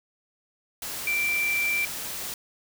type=tone in noise; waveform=sine; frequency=2349 Hz; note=D7; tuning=in tune; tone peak=-23 dBFS; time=1.07-1.85 s; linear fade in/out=2 ms; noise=white; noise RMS=-34 dBFS; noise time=0.82-2.34 s; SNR=+8 dB; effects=none